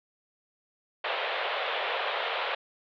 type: band-pass noise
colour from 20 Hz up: pink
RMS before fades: -31 dBFS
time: 1.04-2.55 s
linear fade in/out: 5 ms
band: 460 to 3700 Hz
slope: 48 dB/octave
effects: none